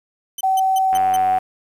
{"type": "tone bursts", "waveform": "10% pulse", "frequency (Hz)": 3061, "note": "G7", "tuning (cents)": -42, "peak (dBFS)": -17, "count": 5, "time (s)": [0.38, 1.165], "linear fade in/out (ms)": 5, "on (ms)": 29, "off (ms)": 160}
{"type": "tone with pitch glide", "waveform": "sine", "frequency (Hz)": [763, 749], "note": ["G5", "F#5"], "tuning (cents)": [-47, 21], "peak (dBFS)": -14, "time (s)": [0.43, 1.39], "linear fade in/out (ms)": 10, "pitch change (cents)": -32, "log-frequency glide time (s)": [0.84, 1.21]}
{"type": "click train", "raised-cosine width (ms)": 0.5, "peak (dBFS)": -16, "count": 44, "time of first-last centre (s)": [0.93, 1.384], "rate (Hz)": 94.8}
{"effects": ["resampled to 32000 Hz", "8-bit"]}